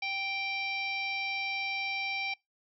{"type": "harmonic tone", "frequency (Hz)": 784, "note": "G5", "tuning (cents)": 0, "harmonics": [1, 3, 4, 5, 6, 7], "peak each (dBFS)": [-39, -33, -45, -43, -46, -46], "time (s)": [0.02, 2.34], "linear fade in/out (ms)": 5, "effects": ["noise-tail reverb RT60 0.2 s tail -25 dB re dry"]}